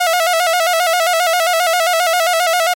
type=tone with vibrato; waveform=sawtooth; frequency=686 Hz; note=F5; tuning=31 cents flat; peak=-8 dBFS; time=0-2.74 s; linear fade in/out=10 ms; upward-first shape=square; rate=7.5 Hz; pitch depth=79 cents each way; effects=MP3 64 kbps